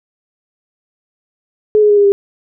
sine tone with pitch steps, 425.5 / 418.9 / 412.4 / 406.1 / 399.8 Hz, G#4 / G#4 / G#4 / G#4 / G4, +42 / +15 / -12 / -39 / +34 cents, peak -6 dBFS, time 1.75-2.12 s, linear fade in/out 0 ms, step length 74 ms, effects none

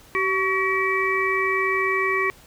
harmonic tone with a mistuned harmonic, 383.3 Hz, G4, 39 cents flat, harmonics 1 / 3 / 5 / 6, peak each -25 / -25 / -25 / -25 dBFS, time 0.15-2.3 s, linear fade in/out 0 ms, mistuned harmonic 3, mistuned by -36 cents, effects pink hiss -50 dBFS RMS until 2.46 s

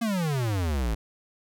square exponential sweep, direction down, 237.8 to 51.91 Hz, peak -25 dBFS, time 0.01-0.95 s, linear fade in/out 10 ms, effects none

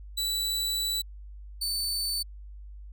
sawtooth tone pair in turn, 3951 / 4524 Hz, B7 / C#8, 0 / +34 cents, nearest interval major second, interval 234 cents, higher second, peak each -24 / -25 dBFS, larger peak first, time 0.17-1.02 / 1.61-2.23 s, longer first, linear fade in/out 10 ms, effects added 50 Hz sine -41 dBFS peak until 2.92 s

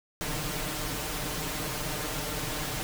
pink noise with comb filter, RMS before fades -33 dBFS, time 0.21-2.83 s, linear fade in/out 0 ms, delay 6.6 ms, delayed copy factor +0.7, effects none

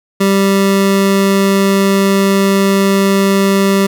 25% pulse tone, 196 Hz, G3, in tune, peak -5 dBFS, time 0.2-3.87 s, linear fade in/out 10 ms, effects none

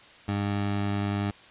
20% pulse tone, 101.2 Hz, G#2, 44 cents flat, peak -21 dBFS, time 0.28-1.31 s, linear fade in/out 5 ms, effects white hiss -51 dBFS RMS until 1.5 s + resampled to 8000 Hz

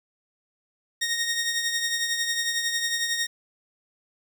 15% pulse tone with tremolo, 1860 Hz, A#6, 4 cents flat, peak -16 dBFS, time 1.01-3.27 s, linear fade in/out 10 ms, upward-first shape triangle, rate 11 Hz, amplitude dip 55%, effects 9-bit

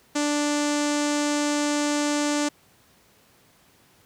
sawtooth tone with low-pass filter, 293.7 Hz, D4, in tune, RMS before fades -24 dBFS, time 0.15-2.49 s, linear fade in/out 10 ms, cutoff 7300 Hz, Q 3, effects pink hiss -58 dBFS RMS until 4.05 s + high-pass 80 Hz 12 dB/octave

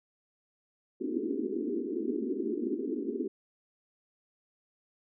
white band-pass noise, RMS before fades -33 dBFS, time 1-3.28 s, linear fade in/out 10 ms, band 220 to 420 Hz, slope 96 dB/octave, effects none

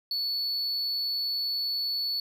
triangle tone, 4435 Hz, C#8, in tune, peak -26 dBFS, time 0.11-2.2 s, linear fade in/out 2 ms, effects none

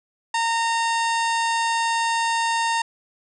harmonic tone with a mistuned harmonic, 919 Hz, A#5, 25 cents flat, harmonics 1 / 2 / 3 / 4 / 5 / 6 / 7 / 8 / 9 / 10, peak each -21 / -27 / -31 / -33 / -35 / -37 / -38 / -39 / -40 / -41 dBFS, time 0.34-2.82 s, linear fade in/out 5 ms, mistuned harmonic 6, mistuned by -86 cents, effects none

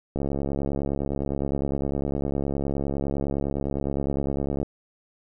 click train, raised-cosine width 2 ms, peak -14 dBFS, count 313, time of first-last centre 0.16-4.63 s, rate 69.8 Hz, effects none

